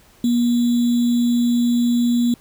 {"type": "tone with sample-and-hold", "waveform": "sine", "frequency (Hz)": 239.3, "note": "A#3", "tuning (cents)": 46, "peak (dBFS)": -14, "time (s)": [0.24, 2.34], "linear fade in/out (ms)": 2, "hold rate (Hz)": 3675, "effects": ["pink hiss -52 dBFS RMS until 2.4 s"]}